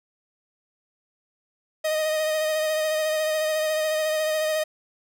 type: tone with vibrato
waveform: 45% pulse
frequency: 622.3 Hz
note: D#5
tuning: in tune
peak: -22 dBFS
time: 1.84-4.64 s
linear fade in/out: 10 ms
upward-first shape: sine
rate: 14 Hz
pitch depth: 23 cents each way
effects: none